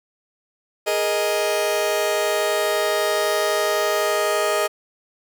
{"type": "chord", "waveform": "sawtooth", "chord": "Ab suspended second", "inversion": "none", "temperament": "just", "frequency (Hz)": [415.3, 467.2, 623], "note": ["Ab4", "Bb4", "Eb5"], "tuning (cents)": [0, 4, 2], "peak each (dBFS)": [-20, -23, -17], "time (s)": [0.86, 4.68], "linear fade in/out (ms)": 20, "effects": []}